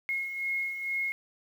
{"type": "beating tone pair", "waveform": "sine", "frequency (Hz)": [2159, 2161.2], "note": ["C#7", "C#7"], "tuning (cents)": [-46, -44], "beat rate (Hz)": 2.2, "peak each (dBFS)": [-38, -30], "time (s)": [0.09, 1.12], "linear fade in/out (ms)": 0, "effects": ["9-bit"]}